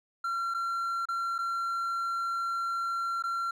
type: tone with dropouts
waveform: triangle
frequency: 1367 Hz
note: F6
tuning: 37 cents flat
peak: -27 dBFS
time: 0.24-3.51 s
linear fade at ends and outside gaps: 5 ms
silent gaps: 0.54-0.545 / 1.055-1.086 / 1.382-1.387 / 3.225-3.237 s
effects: none